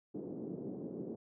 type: band-pass noise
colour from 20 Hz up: pink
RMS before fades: -43 dBFS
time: 0.14-1.16 s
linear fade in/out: 10 ms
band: 180 to 440 Hz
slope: 24 dB/octave
effects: none